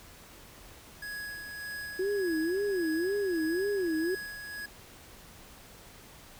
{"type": "tone with tremolo", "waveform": "square", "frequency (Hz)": 1670, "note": "G#6", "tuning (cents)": 9, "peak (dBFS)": -37, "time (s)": [1.02, 4.66], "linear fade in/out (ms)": 5, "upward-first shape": "sine", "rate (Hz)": 1.7, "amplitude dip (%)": 40}
{"type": "tone with vibrato", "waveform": "sine", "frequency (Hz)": 359.4, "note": "F4", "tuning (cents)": 50, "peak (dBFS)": -27, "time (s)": [1.99, 4.15], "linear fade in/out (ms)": 5, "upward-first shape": "sine", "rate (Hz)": 1.9, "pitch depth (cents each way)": 230}
{"effects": ["pink hiss -52 dBFS RMS until 6.39 s"]}